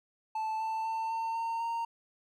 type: tone with pitch steps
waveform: triangle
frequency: 877 / 886.2 / 895.4 / 904.8 / 914.2 / 923.8 Hz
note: A5 / A5 / A5 / A5 / A#5 / A#5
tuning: -6 / +12 / +30 / +48 / -34 / -16 cents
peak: -29 dBFS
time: 0.35-1.85 s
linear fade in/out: 5 ms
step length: 250 ms
effects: none